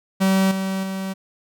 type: tone with level steps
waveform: 45% pulse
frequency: 191.5 Hz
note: G3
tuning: 40 cents flat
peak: -15 / -22 / -25 dBFS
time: 0.2-1.14 s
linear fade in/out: 20 ms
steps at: 0.51 / 0.83 s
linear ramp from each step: 5 ms
effects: none